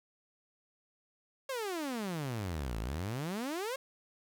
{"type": "exponential two-way sweep", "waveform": "sawtooth", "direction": "down then up", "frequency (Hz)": [554.4, 51.91, 554.4], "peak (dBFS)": -31, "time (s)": [1.49, 3.76], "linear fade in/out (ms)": 5, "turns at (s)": 2.79, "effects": ["10-bit"]}